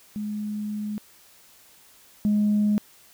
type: tone pair in turn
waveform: sine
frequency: 210 / 208.9 Hz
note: G#3 / G#3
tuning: +19 / +10 cents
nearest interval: unison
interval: 9 cents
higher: first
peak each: -27 / -17 dBFS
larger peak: second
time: 0.16-0.98 / 2.25-2.78 s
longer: first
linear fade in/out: 0 ms
effects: tanh soft clip ceiling -15 dBFS + white hiss -54 dBFS RMS until 3.13 s